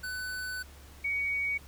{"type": "tone pair in turn", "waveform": ["square", "sine"], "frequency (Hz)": [1500, 2247], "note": ["F#6", "C#7"], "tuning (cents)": [23, 23], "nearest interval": "perfect fifth", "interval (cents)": 700, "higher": "second", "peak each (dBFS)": [-35, -28], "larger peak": "second", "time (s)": [[0.03, 0.63], [1.04, 1.58]], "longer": "first", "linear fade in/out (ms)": 10, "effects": ["added 70 Hz sine -50 dBFS peak until 1.67 s", "pink hiss -55 dBFS RMS until 1.67 s"]}